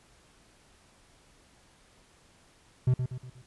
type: tone with echo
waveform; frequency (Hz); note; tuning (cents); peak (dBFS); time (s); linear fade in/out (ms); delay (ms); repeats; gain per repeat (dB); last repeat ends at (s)
triangle; 126.7; B2; +45; -18; 2.87-2.94; 5; 120; 4; -7; 3.42
effects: pink hiss -61 dBFS RMS until 3.46 s + resampled to 24000 Hz